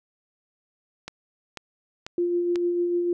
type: click train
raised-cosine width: 0.2 ms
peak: -17 dBFS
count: 4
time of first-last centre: 1.08-2.558 s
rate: 2.03 Hz
type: tone with tremolo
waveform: sine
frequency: 349.2 Hz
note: F4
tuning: in tune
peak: -20 dBFS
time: 2.18-3.13 s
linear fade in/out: 2 ms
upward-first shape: sine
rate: 6.7 Hz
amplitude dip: 30%
effects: none